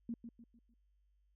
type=tone with echo; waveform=sine; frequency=233.1 Hz; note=A#3; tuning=in tune; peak=-37 dBFS; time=0.09-0.14 s; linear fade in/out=2 ms; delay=150 ms; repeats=4; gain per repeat=-8 dB; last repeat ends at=0.74 s; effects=added 50 Hz sine -70 dBFS peak until 1.35 s